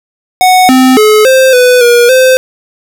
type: tone with pitch steps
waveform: square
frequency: 739 / 258.6 / 427.6 / 524 / 497.9 / 478.4 / 517 Hz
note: F#5 / C4 / A4 / C5 / B4 / A#4 / C5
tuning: -2 / -20 / -49 / +2 / +14 / +45 / -21 cents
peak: -3 dBFS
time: 0.41-2.37 s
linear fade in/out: 0 ms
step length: 280 ms
effects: none